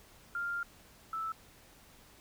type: tone pair in turn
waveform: sine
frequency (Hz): 1396.9 / 1315.9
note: F6 / E6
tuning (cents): 0 / -3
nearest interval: minor second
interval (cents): 103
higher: first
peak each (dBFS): -33 / -34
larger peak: first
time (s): 0.35-0.63 / 1.13-1.32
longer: first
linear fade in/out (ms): 2
effects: pink hiss -59 dBFS RMS until 2.2 s